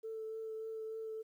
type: tone with vibrato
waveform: sine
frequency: 442.2 Hz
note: A4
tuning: 9 cents sharp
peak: -39 dBFS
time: 0.03-1.23 s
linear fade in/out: 20 ms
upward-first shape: triangle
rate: 3.4 Hz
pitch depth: 15 cents each way
effects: tanh soft clip ceiling -35 dBFS + 12-bit